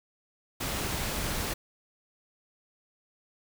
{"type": "noise", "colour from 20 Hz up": "pink", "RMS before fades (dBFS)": -32, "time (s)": [0.6, 1.54], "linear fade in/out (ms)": 10, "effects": []}